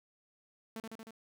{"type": "tone with echo", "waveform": "sawtooth", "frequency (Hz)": 223.3, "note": "A3", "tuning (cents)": 26, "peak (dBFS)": -36, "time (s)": [0.76, 0.8], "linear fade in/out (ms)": 2, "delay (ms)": 77, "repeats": 4, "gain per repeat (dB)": -2, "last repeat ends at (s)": 1.108, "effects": []}